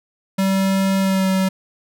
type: tone with pitch glide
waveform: square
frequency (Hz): 192.9 to 189.81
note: G3 to F#3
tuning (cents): -28 to +44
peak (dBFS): -16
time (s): 0.38-1.49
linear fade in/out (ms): 10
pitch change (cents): -28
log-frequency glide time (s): 1-1.28
effects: none